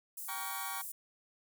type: high-pass noise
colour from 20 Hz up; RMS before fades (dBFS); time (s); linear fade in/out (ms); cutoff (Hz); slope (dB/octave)
pink; -43; 0.17-0.92; 5; 8900; 24
type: chord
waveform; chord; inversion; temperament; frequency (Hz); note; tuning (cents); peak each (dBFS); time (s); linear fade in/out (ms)
sawtooth; G half-diminished seventh; none; just; 784 / 940.8 / 1128.9 / 1411.2; G5 / Bb5 / Db6 / F6; 0 / +16 / +31 / +18; -41 / -41 / -39 / -44; 0.28-0.82; 10
effects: none